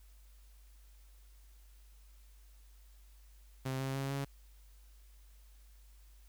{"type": "tone with pitch steps", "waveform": "sawtooth", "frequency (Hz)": [131.9, 134.13, 136.39, 138.7], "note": ["C3", "C3", "C#3", "C#3"], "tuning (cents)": [14, 43, -28, 1], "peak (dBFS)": -31, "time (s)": [3.65, 4.25], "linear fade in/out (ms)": 10, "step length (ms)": 150, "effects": ["added 50 Hz sine -56 dBFS peak until 6.28 s", "white hiss -69 dBFS RMS until 6.28 s"]}